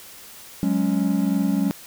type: chord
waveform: triangle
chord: F# suspended second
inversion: none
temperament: just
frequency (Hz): 185 / 208.1 / 277.5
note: F#3 / G#3 / C#4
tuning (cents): 0 / +4 / +2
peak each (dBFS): -21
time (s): 0.63-1.71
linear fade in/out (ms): 0
effects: white hiss -43 dBFS RMS until 1.86 s